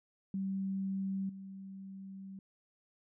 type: tone with level steps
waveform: sine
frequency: 193.2 Hz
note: G3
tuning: 25 cents flat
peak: -33 / -44 dBFS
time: 0.34-2.39 s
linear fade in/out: 2 ms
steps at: 1.29 s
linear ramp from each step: 5 ms
effects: none